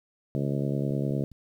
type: harmonic tone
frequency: 69.9 Hz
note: C#2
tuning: 15 cents sharp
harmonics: 2 / 3 / 4 / 5 / 6 / 7 / 8 / 9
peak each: -28 / -32 / -34 / -36 / -38 / -39 / -40 / -41 dBFS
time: 0.35-1.24 s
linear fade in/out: 0 ms
type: clicks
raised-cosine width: 5 ms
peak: -36 dBFS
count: 4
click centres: 0.906 / 1.108 / 1.21 / 1.317 s
effects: 10-bit